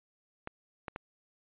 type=clicks; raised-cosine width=0.5 ms; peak=-23 / -22 / -23 dBFS; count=3; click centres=0.474 / 0.882 / 0.961 s; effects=resampled to 8000 Hz